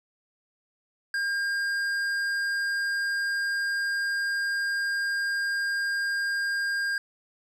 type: tone with tanh clipping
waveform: sine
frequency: 1608 Hz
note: G6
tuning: 44 cents sharp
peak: -27 dBFS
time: 1.14-6.98 s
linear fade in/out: 2 ms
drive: 11 dB
effects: none